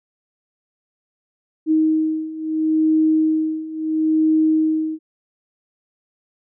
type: beating tone pair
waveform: sine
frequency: 314 / 314.74 Hz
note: D#4 / D#4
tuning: +16 / +20 cents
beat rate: 0.74 Hz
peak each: -20 / -17 dBFS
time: 1.66-4.99 s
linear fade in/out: 50 ms
effects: none